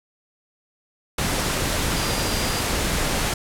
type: tone in noise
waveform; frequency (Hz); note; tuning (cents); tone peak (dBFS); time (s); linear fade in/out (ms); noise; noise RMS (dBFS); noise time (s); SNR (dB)
sine; 4796; D8; +36; -33; 1.96-2.61; 5; pink; -23; 1.18-3.34; -13
effects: low-pass 12000 Hz 12 dB/octave